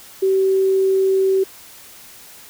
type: tone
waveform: sine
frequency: 383.5 Hz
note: G4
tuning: 38 cents flat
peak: -13 dBFS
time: 0.22-1.44 s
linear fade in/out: 10 ms
effects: white hiss -42 dBFS RMS until 2.49 s